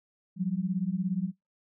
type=beating tone pair; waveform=sine; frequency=175.8 / 192.8 Hz; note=F3 / G3; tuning=+12 / -28 cents; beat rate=17 Hz; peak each=-30 dBFS; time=0.36-1.32 s; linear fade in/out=50 ms; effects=noise-tail reverb RT60 0.2 s tail -25 dB re dry